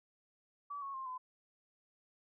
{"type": "tone with pitch steps", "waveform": "sine", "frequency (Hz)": [1148, 1102.5, 1058.8, 1016.9], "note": ["D6", "C#6", "C6", "C6"], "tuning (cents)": [-40, -10, 20, -50], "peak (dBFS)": -40, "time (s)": [0.7, 1.18], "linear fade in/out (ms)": 10, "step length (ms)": 120, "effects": []}